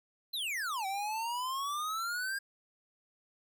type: exponential two-way sweep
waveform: square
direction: down then up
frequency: 4207 to 760 to 1625 Hz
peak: -34 dBFS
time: 0.33-2.39 s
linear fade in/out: 10 ms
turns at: 0.86 s
effects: none